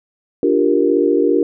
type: chord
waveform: sine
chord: G minor seventh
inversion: second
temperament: equal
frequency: 293.7 / 349.2 / 392 / 466.2 Hz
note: D4 / F4 / G4 / Bb4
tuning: 0 / 0 / 0 / 0 cents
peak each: -17 dBFS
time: 0.43-1.43 s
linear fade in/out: 2 ms
effects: none